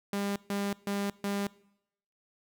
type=tone bursts; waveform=sawtooth; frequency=200.8 Hz; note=G3; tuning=42 cents sharp; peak=-26 dBFS; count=4; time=0.13-1.47 s; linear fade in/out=2 ms; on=230 ms; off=140 ms; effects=noise-tail reverb RT60 0.8 s tail -22 dB re dry